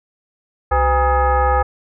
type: tone with frequency modulation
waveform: sine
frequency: 375.1 Hz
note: F#4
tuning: 24 cents sharp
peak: -12 dBFS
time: 0.71-1.63 s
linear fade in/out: 10 ms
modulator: 441 Hz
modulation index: 2.2
effects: none